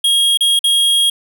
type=tone with dropouts; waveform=square; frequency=3270 Hz; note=G#7; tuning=28 cents flat; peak=-11 dBFS; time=0.04-1.1 s; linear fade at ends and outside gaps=5 ms; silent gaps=0.374-0.407 / 0.592-0.64 s; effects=none